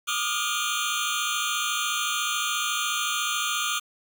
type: tone cluster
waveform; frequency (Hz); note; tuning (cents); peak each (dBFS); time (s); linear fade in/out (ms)
25% pulse; 1191 / 1245 / 1415 / 3138 / 3456; D6 / D#6 / F6 / G7 / A7; +24 / +1 / +22 / +1 / -32; -28; 0.07-3.8; 20
effects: 8-bit